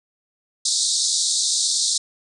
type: band-pass noise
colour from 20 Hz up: pink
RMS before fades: -21 dBFS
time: 0.65-1.98 s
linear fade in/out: 5 ms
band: 3700 to 9100 Hz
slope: 96 dB/octave
effects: none